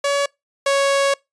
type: tone pair in turn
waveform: sawtooth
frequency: 565 / 554.7 Hz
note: C#5 / C#5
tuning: +33 / +1 cents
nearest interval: unison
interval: 32 cents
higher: first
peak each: -13 / -11 dBFS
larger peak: second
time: 0.04-0.26 / 0.66-1.14 s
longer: second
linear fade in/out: 5 ms
effects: noise-tail reverb RT60 0.2 s tail -25 dB re dry + resampled to 22050 Hz